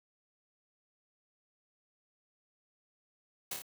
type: noise with echo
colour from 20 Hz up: white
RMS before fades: -37 dBFS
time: 3.51-3.54 s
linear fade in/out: 5 ms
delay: 27 ms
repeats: 3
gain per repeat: -3 dB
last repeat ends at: 3.621 s
effects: none